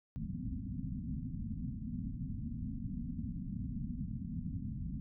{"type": "low-pass noise", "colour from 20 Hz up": "white", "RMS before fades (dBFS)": -40, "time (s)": [0.16, 5], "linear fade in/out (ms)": 0, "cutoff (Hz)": 260, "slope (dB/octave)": 96, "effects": []}